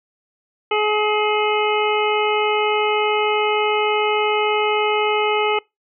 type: harmonic tone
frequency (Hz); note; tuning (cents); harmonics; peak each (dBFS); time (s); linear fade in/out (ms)
423.4; G#4; +33; 1 / 2 / 3 / 5 / 6 / 7; -19 / -22 / -24 / -26 / -27 / -27; 0.71-5.59; 5
effects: noise-tail reverb RT60 0.2 s tail -24 dB re dry